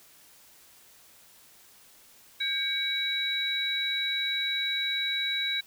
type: tone cluster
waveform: sine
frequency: 1606 / 2257 / 3900 Hz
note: G6 / C#7 / B7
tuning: +41 / +31 / -23 cents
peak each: -35 / -33 / -28 dBFS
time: 2.4-5.61 s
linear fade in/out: 10 ms
effects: white hiss -56 dBFS RMS until 5.66 s